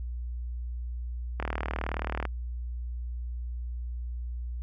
click train, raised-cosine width 0.5 ms, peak -16 dBFS, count 34, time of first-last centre 1.4-2.253 s, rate 38.7 Hz, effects added 60 Hz sine -32 dBFS peak until 4.62 s

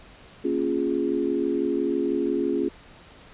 sine chord, Bb minor seventh, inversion none, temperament equal, 233.1 / 277.2 / 349.2 / 415.3 Hz, Bb3 / Db4 / F4 / Ab4, 0 / 0 / 0 / 0 cents, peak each -32 / -26 / -26 / -28 dBFS, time 0.44-2.69 s, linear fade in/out 10 ms, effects pink hiss -49 dBFS RMS until 3.33 s + resampled to 8000 Hz

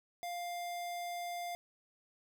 square tone, 700 Hz, F5, 4 cents sharp, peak -39 dBFS, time 0.23-1.55 s, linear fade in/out 0 ms, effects none

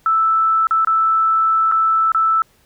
sine tone with dropouts, 1318.5 Hz, E6, in tune, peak -12 dBFS, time 0.06-2.42 s, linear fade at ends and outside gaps 1 ms, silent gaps 0.67-0.709 / 0.848-0.872 / 1.715-1.721 / 2.119-2.147 s, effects pink hiss -56 dBFS RMS until 2.65 s

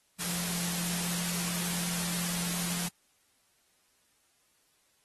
sine tone in noise, 174.2 Hz, F3, 4 cents flat, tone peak -37 dBFS, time 0.19-2.89 s, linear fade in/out 20 ms, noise white, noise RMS -34 dBFS, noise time 0.19-2.89 s, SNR -6 dB, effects white hiss -70 dBFS RMS until 5.04 s + AAC 32 kbps

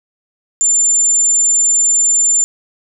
sine tone, 7190 Hz, A8, 36 cents sharp, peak -9 dBFS, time 0.61-2.44 s, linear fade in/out 0 ms, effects none

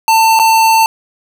square tone with dropouts, 894 Hz, A5, 27 cents sharp, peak -7 dBFS, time 0.08-0.86 s, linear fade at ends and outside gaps 1 ms, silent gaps 0.391-0.397 s, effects none

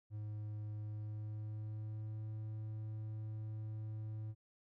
triangle tone with pitch glide, 106.1 to 108.45 Hz, G#2 to A2, +38 to -25 cents, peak -39 dBFS, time 0.1-4.35 s, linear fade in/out 50 ms, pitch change +37 cents, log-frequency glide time 0.76-2.27 s, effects none

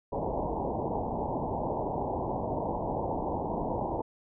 white low-pass noise, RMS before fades -32 dBFS, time 0.12-4.02 s, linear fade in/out 10 ms, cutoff 960 Hz, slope 96 dB/octave, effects none

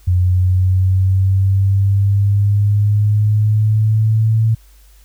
sine linear sweep, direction up, 89.8 to 112 Hz, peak -10 dBFS, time 0.07-4.55 s, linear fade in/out 10 ms, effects added 50 Hz sine -43 dBFS peak until 5.04 s + white hiss -53 dBFS RMS until 5.04 s

